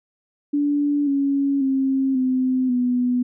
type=tone with pitch steps; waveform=sine; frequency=289.6 / 278.4 / 267.7 / 257.4 / 247.5 Hz; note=D4 / C#4 / C4 / C4 / B3; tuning=-24 / +8 / +40 / -28 / +4 cents; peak=-17 dBFS; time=0.53-3.23 s; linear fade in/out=10 ms; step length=540 ms; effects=none